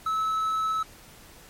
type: tone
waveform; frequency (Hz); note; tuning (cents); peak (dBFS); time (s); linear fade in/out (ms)
triangle; 1300; E6; -24; -22; 0.06-0.83; 5
effects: pink hiss -50 dBFS RMS until 1.49 s + MP3 64 kbps